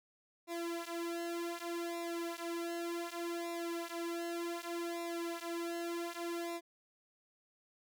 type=tone with flanger; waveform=sawtooth; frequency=340.3 Hz; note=F4; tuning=45 cents flat; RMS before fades=-40 dBFS; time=0.47-6.61 s; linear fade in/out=50 ms; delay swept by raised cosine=0.64 to 5.04 ms; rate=0.66 Hz; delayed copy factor=-1; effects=none